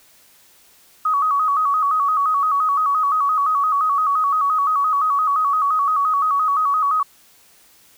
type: tone with vibrato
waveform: sine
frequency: 1190 Hz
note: D6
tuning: 22 cents sharp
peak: -15 dBFS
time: 1.05-7.03 s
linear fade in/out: 5 ms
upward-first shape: square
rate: 5.8 Hz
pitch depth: 96 cents each way
effects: white hiss -52 dBFS RMS until 7.97 s